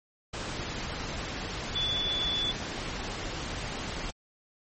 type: tone in noise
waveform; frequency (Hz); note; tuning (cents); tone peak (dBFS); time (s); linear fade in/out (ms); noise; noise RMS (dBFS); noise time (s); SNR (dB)
sine; 3455; A7; -32; -27; 1.75-2.52; 10; pink; -35; 0.33-4.11; +5
effects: low-pass 7000 Hz 12 dB/octave + MP3 32 kbps